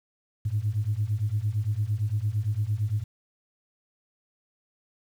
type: beating tone pair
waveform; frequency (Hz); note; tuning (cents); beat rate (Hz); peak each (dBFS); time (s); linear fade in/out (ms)
sine; 100.9 / 109.7; G#2 / A2; -49 / -5; 8.8; -27 / -26; 0.45-3.04; 10
effects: tanh soft clip ceiling -17 dBFS + 9-bit